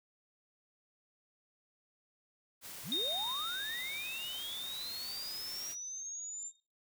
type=noise; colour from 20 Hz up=white; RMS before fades=-47 dBFS; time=2.61-5.76 s; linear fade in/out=50 ms
type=linear sweep; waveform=sine; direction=up; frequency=82.3 to 7340 Hz; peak=-40 dBFS; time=2.83-6.52 s; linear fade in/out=50 ms
type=tone with exponential decay; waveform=sine; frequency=3691 Hz; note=A#7; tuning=18 cents flat; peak=-30 dBFS; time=2.92-6.6 s; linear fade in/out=1 ms; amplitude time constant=800 ms
effects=noise-tail reverb RT60 0.3 s tail -20 dB re dry